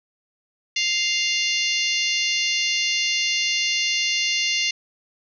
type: harmonic tone with a mistuned harmonic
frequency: 698.5 Hz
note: F5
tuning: in tune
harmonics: 3 / 4 / 5 / 6 / 7 / 8 / 9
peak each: -26 / -24 / -30 / -28 / -30 / -31 / -31 dBFS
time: 0.76-4.71 s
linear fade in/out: 5 ms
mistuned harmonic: 6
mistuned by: +33 cents
effects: none